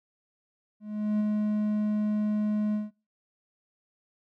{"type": "tone with ADSR envelope", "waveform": "triangle", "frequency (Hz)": 211.1, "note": "G#3", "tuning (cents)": 29, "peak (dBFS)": -20, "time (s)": [0.8, 2.91], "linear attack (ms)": 400, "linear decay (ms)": 17, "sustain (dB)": -2, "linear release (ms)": 170, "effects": ["noise-tail reverb RT60 0.3 s tail -22 dB re dry"]}